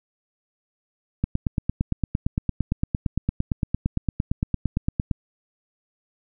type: click train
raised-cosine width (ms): 5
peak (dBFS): -9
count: 35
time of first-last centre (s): 1.24-5.112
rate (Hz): 8.78
effects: none